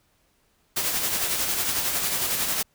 white noise with tremolo, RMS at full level -24 dBFS, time 0.76-2.63 s, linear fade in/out 10 ms, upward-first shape sine, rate 11 Hz, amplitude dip 40%, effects pink hiss -66 dBFS RMS until 2.74 s

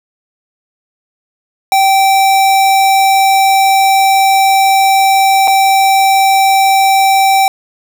square tone with dropouts, 777 Hz, G5, 16 cents flat, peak -7 dBFS, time 1.72-7.48 s, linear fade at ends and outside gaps 1 ms, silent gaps 5.475-5.479 s, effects none

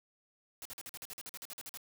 white noise bursts, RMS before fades -45 dBFS, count 15, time 0.62-1.773 s, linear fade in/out 0 ms, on 33 ms, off 47 ms, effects none

